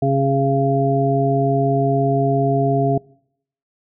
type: harmonic tone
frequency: 137.1 Hz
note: C#3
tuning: 19 cents flat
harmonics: 1 / 2 / 3 / 5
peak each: -18 / -22 / -21 / -20 dBFS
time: 0.02-2.98 s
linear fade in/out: 5 ms
effects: noise-tail reverb RT60 0.7 s tail -24 dB re dry